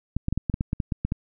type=clicks; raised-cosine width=5 ms; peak=-12 dBFS; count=12; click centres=0.166 / 0.284 / 0.326 / 0.376 / 0.498 / 0.541 / 0.609 / 0.731 / 0.802 / 0.922 / 1.05 / 1.121 s; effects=none